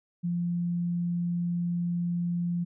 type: tone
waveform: sine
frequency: 173.5 Hz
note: F3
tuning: 11 cents flat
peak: -26 dBFS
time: 0.23-2.65 s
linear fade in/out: 20 ms
effects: none